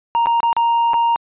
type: tone with dropouts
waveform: triangle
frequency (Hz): 932.3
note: A#5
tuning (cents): 0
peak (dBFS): -11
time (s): 0.15-1.16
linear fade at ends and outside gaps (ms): 0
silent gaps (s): 0.259-0.269 / 0.403-0.431 / 0.529-0.566 / 0.934-0.941
effects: resampled to 8000 Hz